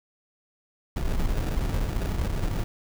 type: noise with sample-and-hold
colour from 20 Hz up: brown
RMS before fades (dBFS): -26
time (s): 0.96-2.64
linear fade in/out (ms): 5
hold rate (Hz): 1050
effects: none